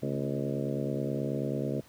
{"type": "harmonic tone with a mistuned harmonic", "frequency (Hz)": 69.3, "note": "C#2", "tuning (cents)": 0, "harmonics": [2, 3, 4, 5, 6, 7, 8, 9], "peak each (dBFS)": [-34, -36, -37, -38, -39, -39, -40, -41], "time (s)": [0.02, 1.81], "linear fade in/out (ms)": 10, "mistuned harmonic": 3, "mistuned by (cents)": 81, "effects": ["pink hiss -58 dBFS RMS until 1.88 s"]}